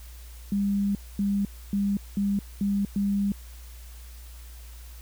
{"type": "tone bursts at uneven times", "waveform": "sine", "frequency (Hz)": 200.5, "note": "G3", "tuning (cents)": 39, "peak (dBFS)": -22, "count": 6, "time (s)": [[0.52, 0.95], [1.19, 1.45], [1.73, 1.97], [2.17, 2.39], [2.61, 2.85], [2.96, 3.32]], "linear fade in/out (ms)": 2, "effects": ["added 59 Hz sine -41 dBFS peak until 5.01 s", "white hiss -52 dBFS RMS until 5.01 s"]}